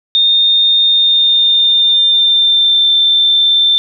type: tone with pitch glide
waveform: sine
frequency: 3653 to 3561 Hz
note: A#7 to A7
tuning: -36 to +20 cents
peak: -7 dBFS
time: 0.15-3.78 s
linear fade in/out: 0 ms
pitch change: -44 cents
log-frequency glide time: 0.87-2.91 s
effects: none